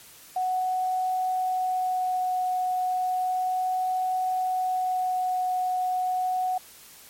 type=tone with vibrato; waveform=sine; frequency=739 Hz; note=F#5; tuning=2 cents flat; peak=-23 dBFS; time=0.36-6.58 s; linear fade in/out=5 ms; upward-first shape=sine; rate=0.33 Hz; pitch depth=8 cents each way; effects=white hiss -49 dBFS RMS until 7.09 s + MP3 64 kbps